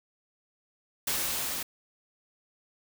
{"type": "noise with level ramp", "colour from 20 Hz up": "white", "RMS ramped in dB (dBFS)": [-29, -34], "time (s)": [1.07, 1.63], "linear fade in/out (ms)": 5, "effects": []}